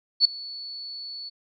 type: tone with ADSR envelope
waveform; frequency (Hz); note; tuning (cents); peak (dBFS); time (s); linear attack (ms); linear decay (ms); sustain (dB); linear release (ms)
sine; 4435; C#8; 0; -11; 0.2-1.3; 50; 5; -23; 20
effects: none